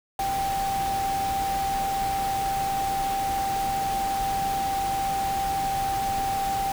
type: tone in noise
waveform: sine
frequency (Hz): 784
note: G5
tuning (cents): 0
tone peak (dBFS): -24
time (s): 0.19-6.72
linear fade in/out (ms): 2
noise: pink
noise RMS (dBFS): -34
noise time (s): 0.19-6.72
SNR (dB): +7
effects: none